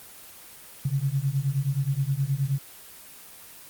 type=beating tone pair; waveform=sine; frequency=132.8 / 142.3 Hz; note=C3 / C#3; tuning=+26 / +46 cents; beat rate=9.5 Hz; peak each=-26 dBFS; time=0.85-2.59 s; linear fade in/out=5 ms; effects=white hiss -46 dBFS RMS until 3.69 s + Opus 24 kbps